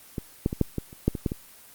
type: clicks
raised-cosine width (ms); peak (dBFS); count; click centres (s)
3; -16 / -9 / -16 / -7 / -14 / -30 / -7 / -17 / -11 / -16; 10; 0.182 / 0.461 / 0.529 / 0.613 / 0.783 / 0.929 / 1.08 / 1.152 / 1.262 / 1.319
effects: white hiss -50 dBFS RMS until 1.74 s + Opus 24 kbps